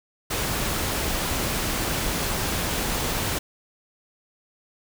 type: noise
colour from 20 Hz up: pink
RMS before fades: -26 dBFS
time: 0.3-3.39 s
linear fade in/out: 10 ms
effects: none